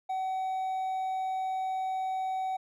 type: tone with hard clipping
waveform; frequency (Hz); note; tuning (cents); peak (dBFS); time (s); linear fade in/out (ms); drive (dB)
triangle; 756; F#5; +37; -30; 0.09-2.57; 10; 5
effects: none